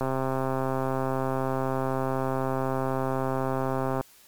click train, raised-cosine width 1 ms, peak -14 dBFS, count 529, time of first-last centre 0.01-4.01 s, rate 132 Hz, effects white hiss -55 dBFS RMS until 4.27 s + MP3 96 kbps

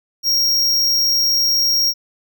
square tone, 5588 Hz, F8, in tune, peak -14 dBFS, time 0.23-1.94 s, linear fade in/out 50 ms, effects none

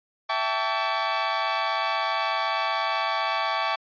sawtooth chord, A dominant seventh, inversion second, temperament equal with one note detuned, 659.3 / 784 / 880 / 1137.3 Hz, E5 / G5 / A5 / C#6, 0 / 0 / 0 / +44 cents, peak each -27 / -27 / -26 / -23 dBFS, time 0.29-3.76 s, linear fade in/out 10 ms, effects resampled to 11025 Hz

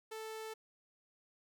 sawtooth tone, 440 Hz, A4, in tune, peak -39 dBFS, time 0.11-0.54 s, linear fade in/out 10 ms, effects none

